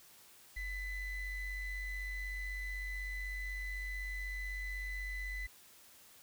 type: ring-modulated tone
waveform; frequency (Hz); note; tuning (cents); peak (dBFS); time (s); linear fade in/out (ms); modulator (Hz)
triangle; 1024; C6; -38; -33; 0.56-5.47; 10; 976
effects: white hiss -60 dBFS RMS until 6.22 s